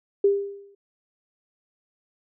sine tone with exponential decay, 400 Hz, G4, 35 cents sharp, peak -13 dBFS, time 0.24-0.75 s, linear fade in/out 5 ms, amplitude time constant 110 ms, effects none

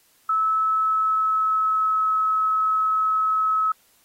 sine tone with pitch glide, 1302 to 1288.5 Hz, E6 to E6, -22 to -40 cents, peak -18 dBFS, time 0.29-3.72 s, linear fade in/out 5 ms, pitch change -18 cents, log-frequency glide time 0.47-2.11 s, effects white hiss -60 dBFS RMS until 4.04 s + AAC 48 kbps

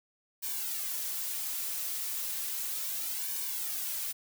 blue noise with flanger, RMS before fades -35 dBFS, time 0.42-4.13 s, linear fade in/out 20 ms, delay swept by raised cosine 1.5 to 5 ms, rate 0.34 Hz, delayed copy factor -0.85, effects none

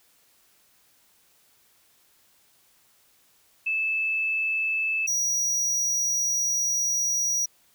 sine / square tone pair in turn, 2622 / 5785 Hz, E7 / F#8, -10 / -40 cents, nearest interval octave + major second, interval 1370 cents, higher second, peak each -23 dBFS, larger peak neither, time 3.66-5.07 / 5.07-7.46 s, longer second, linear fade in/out 10 ms, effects white hiss -62 dBFS RMS until 7.74 s

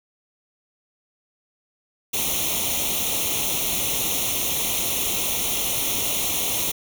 white noise with comb filter, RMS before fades -24 dBFS, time 2.13-6.72 s, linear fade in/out 10 ms, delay 0.31 ms, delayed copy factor +0.85, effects none

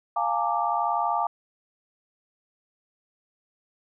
sine chord, Bb dominant seventh, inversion second, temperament equal with one note detuned, 698.5 / 830.6 / 911 / 1174.7 Hz, F5 / Ab5 / Bb5 / D6, 0 / 0 / -40 / 0 cents, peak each -28 dBFS, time 0.16-1.27 s, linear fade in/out 5 ms, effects none

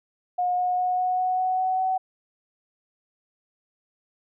sine tone with pitch steps, 720 / 724.6 / 729.2 / 733.9 / 738.5 / 743.2 / 748 / 752.7 Hz, F#5 / F#5 / F#5 / F#5 / F#5 / F#5 / F#5 / F#5, -47 / -36 / -25 / -14 / -3 / +7 / +19 / +29 cents, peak -21 dBFS, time 0.38-1.98 s, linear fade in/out 10 ms, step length 200 ms, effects none

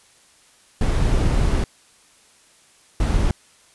brown noise bursts at uneven times, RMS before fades -18 dBFS, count 2, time 0.81-1.64 / 3-3.31 s, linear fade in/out 2 ms, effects white hiss -54 dBFS RMS until 3.74 s + resampled to 24000 Hz

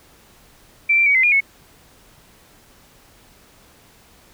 sine tone with pitch steps, 2341 / 2355 / 2256 / 2058 / 2425 / 2199 Hz, D7 / D7 / C#7 / C7 / D#7 / C#7, -6 / +4 / +30 / -29 / -45 / -14 cents, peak -12 dBFS, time 0.89-1.406 s, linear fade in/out 10 ms, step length 86 ms, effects pink hiss -51 dBFS RMS until 4.33 s

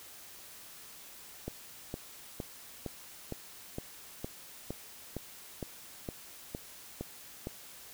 click train, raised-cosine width 2 ms, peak -23 dBFS, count 14, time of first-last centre 1.48-7.471 s, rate 2.17 Hz, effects white hiss -51 dBFS RMS until 7.93 s

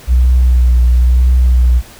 sine tone with vibrato, 61.74 Hz, B1, in tune, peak -4 dBFS, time 0.07-1.82 s, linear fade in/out 50 ms, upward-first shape triangle, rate 0.99 Hz, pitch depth 37 cents each way, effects tanh soft clip ceiling -3 dBFS + pink hiss -37 dBFS RMS until 1.99 s

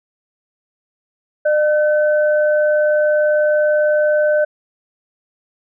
sine tone pair together, 603 / 1523.3 Hz, D5 / F#6, +46 / +50 cents, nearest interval octave + major third, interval 1604 cents, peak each -12 / -22 dBFS, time 1.45-4.45 s, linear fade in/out 10 ms, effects none

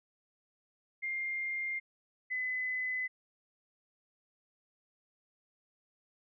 sine tone pair in turn, 2112 / 2016 Hz, C7 / B6, +16 / +35 cents, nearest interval minor second, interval 81 cents, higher first, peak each -33 / -32 dBFS, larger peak second, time 1.02-1.8 / 2.3-3.08 s, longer neither, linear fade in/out 20 ms, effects none

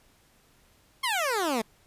15% pulse exponential sweep, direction down, 1100 to 210.1 Hz, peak -19 dBFS, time 1.03-1.62 s, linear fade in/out 10 ms, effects pink hiss -62 dBFS RMS until 1.86 s + resampled to 32000 Hz

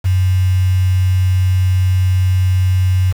sine tone with quantisation, 92.5 Hz, F#2, in tune, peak -10 dBFS, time 0.04-3.13 s, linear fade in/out 20 ms, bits 5, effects none

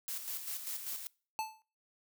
blue noise with tremolo, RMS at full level -39 dBFS, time 0.08-1.07 s, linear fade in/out 0 ms, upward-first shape square, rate 5.1 Hz, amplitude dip 50%
square tone with exponential decay, 875 Hz, A5, 10 cents flat, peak -31 dBFS, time 1.39-1.62 s, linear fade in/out 0 ms, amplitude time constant 50 ms
effects noise-tail reverb RT60 0.4 s tail -24 dB re dry

